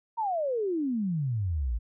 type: exponential sweep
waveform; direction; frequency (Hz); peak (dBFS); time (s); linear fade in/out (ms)
sine; down; 950 to 52.1; -26; 0.17-1.79; 20
effects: none